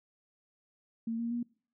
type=tone with pitch steps; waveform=sine; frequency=228 / 233.3 / 238.8 Hz; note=A#3 / A#3 / A#3; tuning=-38 / +2 / +42 cents; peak=-31 dBFS; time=1.07-1.43 s; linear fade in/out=5 ms; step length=120 ms; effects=noise-tail reverb RT60 0.5 s tail -24 dB re dry